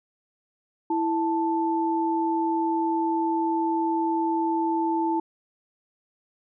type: tone pair together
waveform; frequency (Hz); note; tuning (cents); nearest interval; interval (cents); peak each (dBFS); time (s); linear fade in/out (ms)
sine; 329.6 / 880; E4 / A5; 0 / 0; octave + perfect fourth; 1700; -24 / -25; 0.9-5.2; 5
effects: none